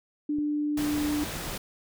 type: tone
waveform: sine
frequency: 296.5 Hz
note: D4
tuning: 17 cents sharp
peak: -25 dBFS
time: 0.29-1.24 s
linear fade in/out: 5 ms
type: clicks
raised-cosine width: 3 ms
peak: -29 dBFS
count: 2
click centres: 0.386 / 0.978 s
type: noise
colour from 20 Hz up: pink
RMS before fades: -35 dBFS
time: 0.77-1.58 s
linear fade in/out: 5 ms
effects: none